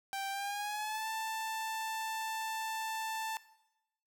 sawtooth tone with pitch glide, 784 to 885.1 Hz, G5 to A5, 0 to +10 cents, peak -32 dBFS, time 0.13-3.37 s, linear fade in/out 0 ms, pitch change +210 cents, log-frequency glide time 0.3-1.08 s, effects noise-tail reverb RT60 0.9 s tail -17 dB re dry

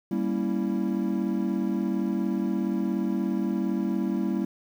triangle chord, G diminished seventh, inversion none, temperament equal, 196 / 233.1 / 277.2 / 329.6 Hz, G3 / Bb3 / Db4 / Fb4, 0 / 0 / 0 / 0 cents, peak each -26 / -28 / -31 / -28 dBFS, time 0.11-4.45 s, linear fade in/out 5 ms, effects 9-bit

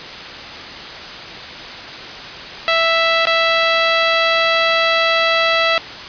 10% pulse tone with dropouts, 660 Hz, E5, 2 cents sharp, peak -4 dBFS, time 2.68-5.78 s, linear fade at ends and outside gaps 0 ms, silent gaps 3.254-3.27 s, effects white hiss -30 dBFS RMS until 6.08 s + resampled to 11025 Hz

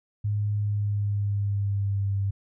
sine tone with pitch glide, 103.83 to 98.8 Hz, G#2 to G2, 0 to +14 cents, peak -23 dBFS, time 0.24-2.31 s, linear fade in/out 10 ms, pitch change -86 cents, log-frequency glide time 0.56-2.17 s, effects none

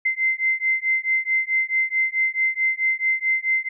sine beating tone pair, 2073 / 2077.6 Hz, C7 / C7, -17 / -13 cents, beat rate 4.6 Hz, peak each -22 dBFS, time 0.05-3.69 s, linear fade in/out 10 ms, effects none

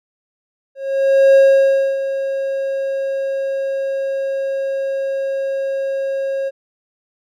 triangle tone with ADSR envelope, 543 Hz, C#5, 36 cents flat, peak -4 dBFS, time 0.75-6.51 s, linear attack 600 ms, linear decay 620 ms, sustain -12 dB, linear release 34 ms, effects none

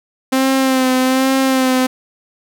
sawtooth tone with vibrato, 261.6 Hz, C4, in tune, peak -8 dBFS, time 0.32-1.87 s, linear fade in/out 10 ms, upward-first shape sine, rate 1.2 Hz, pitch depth 33 cents each way, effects none

